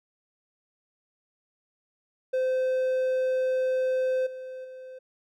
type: tone with level steps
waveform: triangle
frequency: 516 Hz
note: C5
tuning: 24 cents flat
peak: -21 / -34 / -38 dBFS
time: 2.33-4.99 s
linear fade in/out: 10 ms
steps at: 4.26 / 4.64 s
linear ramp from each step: 10 ms
effects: none